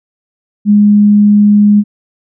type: tone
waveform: sine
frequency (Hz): 206.9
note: G#3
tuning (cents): -6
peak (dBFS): -3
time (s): 0.65-1.84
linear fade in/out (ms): 50
effects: none

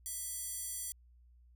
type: tone with high-pass filter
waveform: square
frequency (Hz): 659.3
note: E5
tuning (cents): 0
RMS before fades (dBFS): -41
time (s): 0.06-0.92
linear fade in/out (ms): 0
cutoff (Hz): 8700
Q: 1.8
effects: added 60 Hz sine -59 dBFS peak until 1.55 s

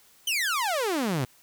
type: exponential sweep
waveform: sawtooth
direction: down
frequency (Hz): 3136 to 118.5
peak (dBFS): -21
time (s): 0.27-1.25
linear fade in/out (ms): 5
effects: white hiss -58 dBFS RMS until 1.42 s

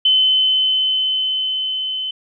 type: tone with level ramp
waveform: sine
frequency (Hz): 3048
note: G7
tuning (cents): -49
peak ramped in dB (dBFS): -10 to -21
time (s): 0.05-2.11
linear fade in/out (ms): 5
effects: none

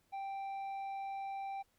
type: tone with tanh clipping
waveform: sine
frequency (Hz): 784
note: G5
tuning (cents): 0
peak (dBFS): -40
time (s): 0.12-1.63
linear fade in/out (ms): 20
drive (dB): 6
effects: pink hiss -75 dBFS RMS until 1.78 s

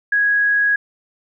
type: tone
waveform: sine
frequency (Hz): 1659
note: G#6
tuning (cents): -2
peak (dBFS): -13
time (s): 0.12-0.76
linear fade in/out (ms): 5
effects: none

